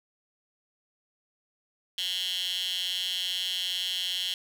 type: tone with high-pass filter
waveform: 15% pulse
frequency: 182.4 Hz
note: F#3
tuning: 24 cents flat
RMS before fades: -31 dBFS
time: 1.98-4.34 s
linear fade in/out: 2 ms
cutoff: 3300 Hz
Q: 7.5
effects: none